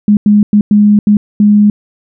sine tone bursts at uneven times, 207.7 Hz, G#3, in tune, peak -3 dBFS, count 6, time 0.08-0.17 / 0.26-0.43 / 0.53-0.61 / 0.71-0.99 / 1.07-1.17 / 1.4-1.7 s, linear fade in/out 2 ms, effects none

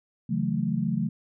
sine chord, F# minor seventh, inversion second, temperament equal, 138.59 / 164.81 / 185 / 220 Hz, C#3 / E3 / F#3 / A3, 0 / 0 / 0 / 0 cents, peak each -31 / -30 / -29 / -28 dBFS, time 0.29-1.09 s, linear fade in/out 10 ms, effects none

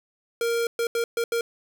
square tone bursts at uneven times, 466.2 Hz, A#4, in tune, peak -23 dBFS, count 5, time 0.41-0.67 / 0.79-0.87 / 0.95-1.04 / 1.17-1.24 / 1.32-1.41 s, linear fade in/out 2 ms, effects none

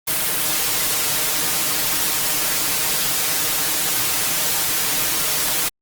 white noise with comb filter, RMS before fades -20 dBFS, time 0.07-5.69 s, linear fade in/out 10 ms, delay 6.5 ms, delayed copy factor +0.7, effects Opus 32 kbps

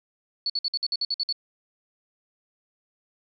sine tone bursts, 4435 Hz, C#8, in tune, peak -23 dBFS, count 10, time 0.46-1.326 s, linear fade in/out 2 ms, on 38 ms, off 54 ms, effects none

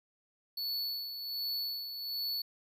square tone with tremolo, 4435 Hz, C#8, in tune, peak -33 dBFS, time 0.57-2.42 s, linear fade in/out 5 ms, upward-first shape sine, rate 1.3 Hz, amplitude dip 55%, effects none

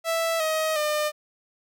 sawtooth tone with pitch steps, 659.3 / 630.6 / 603.2 Hz, E5 / D#5 / D5, 0 / +23 / +46 cents, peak -19 dBFS, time 0.04-1.12 s, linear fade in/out 50 ms, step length 360 ms, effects none

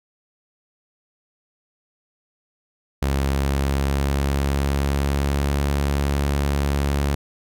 sawtooth tone with pitch glide, 68.7 to 70.67 Hz, C#2 to C#2, -15 to +34 cents, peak -15 dBFS, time 3.02-7.15 s, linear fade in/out 5 ms, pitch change +49 cents, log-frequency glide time 3.22-5.69 s, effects none

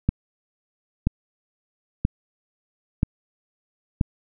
click train, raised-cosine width 5 ms, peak -6 dBFS, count 5, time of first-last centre 0.09-4.012 s, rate 1.02 Hz, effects none

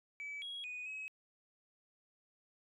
sine tone with pitch steps, 2295 / 3309 / 2480 / 2554 Hz, D7 / G#7 / D#7 / D#7, -40 / -7 / -6 / +45 cents, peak -40 dBFS, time 0.2-1.08 s, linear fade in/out 0 ms, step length 220 ms, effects tanh soft clip ceiling -39 dBFS

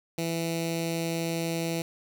10% pulse tone with notch filter, 166 Hz, E3, 12 cents sharp, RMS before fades -30 dBFS, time 0.18-1.82 s, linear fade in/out 2 ms, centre 1100 Hz, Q 0.7, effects none

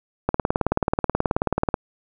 click train, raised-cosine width 1 ms, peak -5 dBFS, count 28, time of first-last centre 0.29-1.742 s, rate 18.6 Hz, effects none

